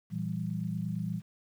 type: chord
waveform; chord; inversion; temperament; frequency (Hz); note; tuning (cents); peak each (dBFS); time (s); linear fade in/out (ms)
sine; E diminished; second; equal with one note detuned; 116.54 / 167.4 / 196; Bb2 / E3 / G3; 0 / +27 / 0; -37 / -34 / -36; 0.1-1.22; 50
effects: 10-bit

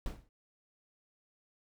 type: noise with exponential decay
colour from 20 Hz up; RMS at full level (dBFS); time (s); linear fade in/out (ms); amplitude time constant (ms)
brown; -33; 0.06-0.29; 1; 49
effects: none

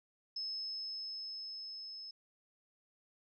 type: tone with level ramp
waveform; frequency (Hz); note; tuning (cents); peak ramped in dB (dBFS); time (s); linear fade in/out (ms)
sine; 5200; E8; -24; -37 to -45; 0.36-2.11; 5
effects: none

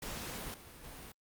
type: noise with level steps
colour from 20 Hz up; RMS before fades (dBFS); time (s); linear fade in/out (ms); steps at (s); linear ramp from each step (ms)
pink; -42 / -53 / -49; 0.02-1.12; 5; 0.54 / 0.84; 2
effects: Opus 48 kbps

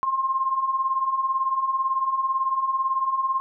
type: beating tone pair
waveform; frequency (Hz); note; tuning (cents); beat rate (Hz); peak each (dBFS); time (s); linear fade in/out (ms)
sine; 1046.5 / 1064.5; C6 / C6; 0 / +30; 18; -28 / -22; 0.03-3.4; 0
effects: none

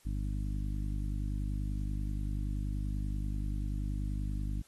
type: harmonic tone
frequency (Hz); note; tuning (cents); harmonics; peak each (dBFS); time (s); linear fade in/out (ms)
50.4; G1; +49; 1 / 2 / 3 / 4 / 5 / 6; -33 / -39 / -43 / -45 / -47 / -49; 0.05-4.62; 10
effects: white hiss -64 dBFS RMS until 4.67 s + AAC 32 kbps

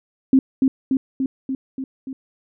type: tone with echo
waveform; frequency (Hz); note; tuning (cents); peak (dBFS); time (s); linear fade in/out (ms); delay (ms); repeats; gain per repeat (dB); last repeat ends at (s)
sine; 265.1; C4; +23; -9; 0.33-0.39; 2; 290; 6; -3; 2.13
effects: none

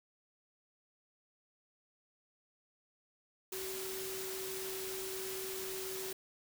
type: tone in noise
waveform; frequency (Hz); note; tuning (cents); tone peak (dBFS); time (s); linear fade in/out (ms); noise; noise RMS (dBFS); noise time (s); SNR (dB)
sine; 380; F#4; +46; -42; 3.52-6.13; 5; white; -43; 3.52-6.13; -2
effects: none

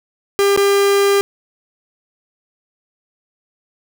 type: tone with dropouts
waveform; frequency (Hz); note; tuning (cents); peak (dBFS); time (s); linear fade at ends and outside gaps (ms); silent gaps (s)
45% pulse; 400; G4; +35; -11; 0.39-1.21; 0; 0.563-0.575
effects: none

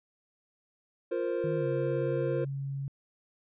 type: chord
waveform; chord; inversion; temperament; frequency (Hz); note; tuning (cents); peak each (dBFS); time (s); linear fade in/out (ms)
triangle; F suspended fourth; none; just; 349.2 / 465.6 / 523.8; F4 / Bb4 / C5; 0 / -2 / +2; -31; 1.11-2.45; 10
type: tone with pitch glide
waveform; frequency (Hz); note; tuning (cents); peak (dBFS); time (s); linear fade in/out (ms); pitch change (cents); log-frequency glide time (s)
sine; 155.56 to 137.79; D#3 to C#3; 0 to -10; -32; 1.44-2.88; 0; -210; 1.57-1.66
effects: resampled to 8000 Hz

